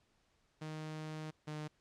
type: tone pair in turn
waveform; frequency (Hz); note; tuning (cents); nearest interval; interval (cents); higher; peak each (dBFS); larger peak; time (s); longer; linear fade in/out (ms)
sawtooth; 155.56 / 152.27; D#3 / D#3; 0 / -37; unison; 37; first; -38 / -37; second; 0.61-1.31 / 1.47-1.68; first; 10
effects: pink hiss -75 dBFS RMS until 1.8 s + low-pass 7000 Hz 12 dB/octave